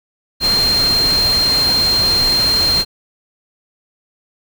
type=tone in noise; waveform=sine; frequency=4186 Hz; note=C8; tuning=in tune; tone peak=-12 dBFS; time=0.4-2.85 s; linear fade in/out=50 ms; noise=pink; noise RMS=-22 dBFS; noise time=0.4-2.85 s; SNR=+7 dB; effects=none